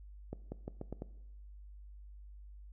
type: accelerating click train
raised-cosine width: 2 ms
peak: -27 dBFS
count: 6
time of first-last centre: 0.33-1.021 s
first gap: 190 ms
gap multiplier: 0.84
effects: noise-tail reverb RT60 0.9 s tail -18 dB re dry + added 50 Hz sine -49 dBFS peak until 2.72 s